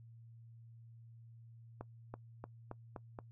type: accelerating click train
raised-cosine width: 1 ms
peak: -30 dBFS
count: 6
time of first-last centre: 1.81-3.189 s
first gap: 330 ms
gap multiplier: 0.91
effects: noise-tail reverb RT60 0.1 s tail -21 dB re dry + added 115 Hz sine -54 dBFS peak until 3.31 s